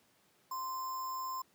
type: tone with sample-and-hold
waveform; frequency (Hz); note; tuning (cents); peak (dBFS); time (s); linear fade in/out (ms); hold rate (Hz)
sine; 1038; C6; -14; -36; 0.51-1.42; 5; 6300
effects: pink hiss -69 dBFS RMS until 1.54 s + high-pass 150 Hz 12 dB/octave